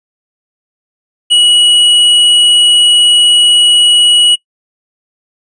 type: tone with hard clipping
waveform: sine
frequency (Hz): 2921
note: F#7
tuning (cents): -23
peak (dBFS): -6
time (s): 1.3-4.36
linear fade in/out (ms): 20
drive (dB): 10
effects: noise-tail reverb RT60 0.1 s tail -22 dB re dry + resampled to 22050 Hz